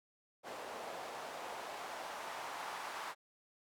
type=noise with band-pass filter sweep; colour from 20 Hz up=white; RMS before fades=-45 dBFS; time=0.43-3.15 s; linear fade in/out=50 ms; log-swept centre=600 to 1000 Hz; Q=1.7; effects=none